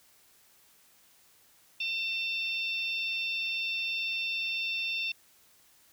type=harmonic tone; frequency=897 Hz; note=A5; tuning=33 cents sharp; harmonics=3 / 4 / 5 / 6; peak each=-31 / -36 / -47 / -43 dBFS; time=1.8-5.12 s; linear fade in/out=5 ms; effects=white hiss -62 dBFS RMS until 5.92 s